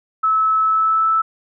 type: tone with pitch glide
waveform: sine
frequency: 1300 to 1315.1 Hz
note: E6 to E6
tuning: -24 to -4 cents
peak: -13 dBFS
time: 0.23-1.22 s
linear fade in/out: 10 ms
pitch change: +20 cents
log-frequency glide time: 0.61-1.09 s
effects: none